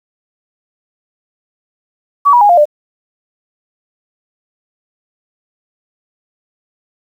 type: tone with pitch steps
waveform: sine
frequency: 1137 / 967.2 / 822.8 / 699.9 / 595.4 Hz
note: C#6 / B5 / G#5 / F5 / D5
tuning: +44 / -36 / -16 / +4 / +24 cents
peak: -4 dBFS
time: 2.25-2.655 s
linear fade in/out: 20 ms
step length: 81 ms
effects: 7-bit